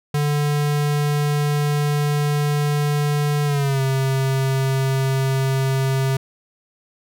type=tone with pitch glide; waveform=square; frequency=146.83 to 133.87 Hz; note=D3 to C3; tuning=0 to +40 cents; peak=-18 dBFS; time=0.14-6.17 s; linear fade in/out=5 ms; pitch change=-160 cents; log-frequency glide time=3.45-3.81 s; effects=none